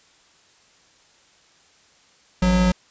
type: tone pair together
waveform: square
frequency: 55.75 / 182.5 Hz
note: A1 / F#3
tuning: +23 / -24 cents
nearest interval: octave + major sixth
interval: 2053 cents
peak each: -22 / -17 dBFS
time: 2.42-2.72 s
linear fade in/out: 5 ms
effects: white hiss -56 dBFS RMS until 2.9 s + resampled to 16000 Hz